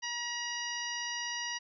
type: harmonic tone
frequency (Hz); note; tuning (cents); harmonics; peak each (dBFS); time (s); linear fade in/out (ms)
956; A#5; +43; 1 / 2 / 3 / 4 / 5 / 6; -43 / -39 / -41 / -49 / -43 / -40; 0.02-1.59; 20
effects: none